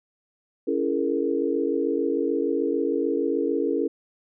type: chord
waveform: sine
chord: A# half-diminished seventh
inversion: first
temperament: just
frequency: 279.7 / 335.6 / 419.5 / 466.2 Hz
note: C#4 / E4 / G#4 / A#4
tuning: +16 / +31 / +17 / 0 cents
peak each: -27 dBFS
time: 0.67-3.88 s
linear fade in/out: 10 ms
effects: none